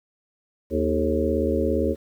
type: harmonic tone with a mistuned harmonic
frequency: 77.78 Hz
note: D#2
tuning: in tune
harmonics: 1 / 3 / 4 / 5 / 6 / 7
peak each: -27 / -27 / -27 / -27 / -27 / -27 dBFS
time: 0.7-1.96 s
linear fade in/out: 50 ms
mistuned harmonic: 6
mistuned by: -79 cents
effects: 9-bit